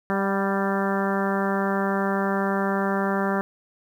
harmonic tone with a mistuned harmonic, 196.5 Hz, G3, 4 cents sharp, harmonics 1 / 2 / 3 / 4 / 5 / 6 / 7 / 8 / 9, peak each -25 / -28 / -30 / -31 / -32 / -33 / -33 / -34 / -35 dBFS, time 0.1-3.41 s, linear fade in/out 0 ms, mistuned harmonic 4, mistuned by -25 cents, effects 9-bit

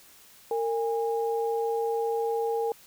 sine tone pair together, 458.2 / 816.9 Hz, A#4 / G#5, -30 / -29 cents, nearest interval minor seventh, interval 1001 cents, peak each -26 / -31 dBFS, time 0.51-2.72 s, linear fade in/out 2 ms, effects white hiss -54 dBFS RMS until 2.86 s

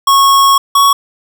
square tone pair in turn, 1100 / 1115.4 Hz, C#6 / C#6, -14 / +10 cents, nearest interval unison, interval 24 cents, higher second, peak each -6 dBFS, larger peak neither, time 0.07-0.58 / 0.75-0.93 s, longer first, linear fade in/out 5 ms, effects none

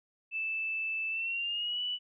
sine tone with pitch glide, 2637 to 2960 Hz, E7 to F#7, 0 to 0 cents, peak -31 dBFS, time 0.31-1.99 s, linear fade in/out 50 ms, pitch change +200 cents, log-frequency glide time 1.1-1.81 s, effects none

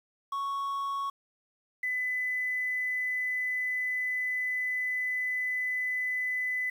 triangle / sine tone pair in turn, 1108.7 / 2005 Hz, C#6 / B6, 0 / +26 cents, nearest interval minor seventh, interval 1026 cents, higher second, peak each -28 dBFS, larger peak neither, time 0.32-1.1 / 1.83-6.7 s, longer second, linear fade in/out 5 ms, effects 9-bit

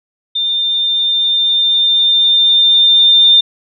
sine tone with level ramp, 3604 Hz, A7, 41 cents sharp, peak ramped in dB -13 to -4 dBFS, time 0.35-3.41 s, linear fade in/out 10 ms, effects none

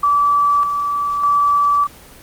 sine tone with tremolo, 1155 Hz, D6, 29 cents flat, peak -11 dBFS, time 0.03-1.87 s, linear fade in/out 5 ms, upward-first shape square, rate 0.83 Hz, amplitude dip 45%, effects pink hiss -41 dBFS RMS until 2.22 s + Opus 24 kbps

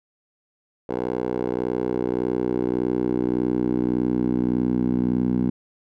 10% pulse tone with band-pass filter sweep, 61.74 Hz, B1, in tune, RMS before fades -23 dBFS, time 0.89-5.5 s, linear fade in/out 5 ms, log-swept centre 510 to 230 Hz, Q 2.4, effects none

